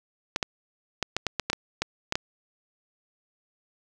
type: clicks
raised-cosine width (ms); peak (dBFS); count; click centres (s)
0.2; -8; 11; 0.361 / 0.428 / 1.027 / 1.166 / 1.267 / 1.397 / 1.5 / 1.531 / 1.82 / 2.124 / 2.155
effects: none